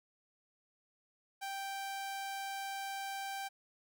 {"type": "tone", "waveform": "sawtooth", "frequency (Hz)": 784, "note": "G5", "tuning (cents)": 0, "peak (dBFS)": -35, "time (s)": [1.41, 3.49], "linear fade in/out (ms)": 20, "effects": []}